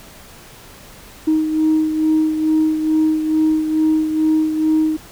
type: beating tone pair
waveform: sine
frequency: 312.7 / 315 Hz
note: D#4 / D#4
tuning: +9 / +21 cents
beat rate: 2.3 Hz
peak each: -13 / -21 dBFS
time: 1.27-4.97 s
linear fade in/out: 10 ms
effects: tanh soft clip ceiling -8 dBFS + pink hiss -41 dBFS RMS until 5.11 s